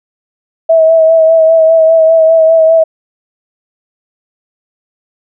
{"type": "tone with vibrato", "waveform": "sine", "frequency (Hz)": 647, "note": "E5", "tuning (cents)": -32, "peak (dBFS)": -3, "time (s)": [0.69, 2.84], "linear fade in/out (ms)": 10, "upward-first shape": "sine", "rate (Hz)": 5, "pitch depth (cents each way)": 27, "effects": []}